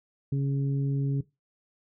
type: harmonic tone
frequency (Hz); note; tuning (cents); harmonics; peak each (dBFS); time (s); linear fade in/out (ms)
138.59; C#3; 0; 1 / 2 / 3; -24 / -34 / -41; 0.32-1.21; 5
effects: noise-tail reverb RT60 0.2 s tail -18 dB re dry